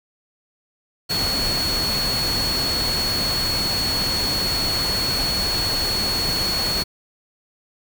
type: tone in noise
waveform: sine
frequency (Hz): 4367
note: C#8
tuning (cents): -27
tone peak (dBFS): -21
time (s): 1.09-6.84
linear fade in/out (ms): 20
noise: pink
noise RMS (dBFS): -26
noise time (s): 1.09-6.84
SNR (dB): +2
effects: none